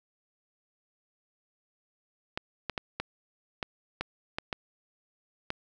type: clicks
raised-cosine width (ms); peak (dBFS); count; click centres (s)
0.3; -15; 9; 2.375 / 2.697 / 2.778 / 3 / 3.628 / 4.01 / 4.385 / 4.528 / 5.504
effects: none